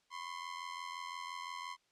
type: ring-modulated tone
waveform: sawtooth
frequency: 1042 Hz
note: C6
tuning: 7 cents flat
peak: -35 dBFS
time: 0.1-1.77 s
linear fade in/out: 50 ms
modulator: 42.9 Hz
effects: white hiss -75 dBFS RMS until 1.91 s + low-pass 6000 Hz 12 dB/octave